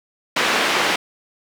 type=band-pass noise; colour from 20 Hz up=white; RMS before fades=-19 dBFS; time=0.36-0.96 s; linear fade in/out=5 ms; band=260 to 2700 Hz; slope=12 dB/octave; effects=none